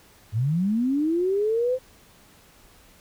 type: linear sweep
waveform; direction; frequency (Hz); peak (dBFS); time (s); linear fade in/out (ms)
sine; up; 98.5 to 523; -20; 0.32-1.79; 50
effects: pink hiss -54 dBFS RMS until 3 s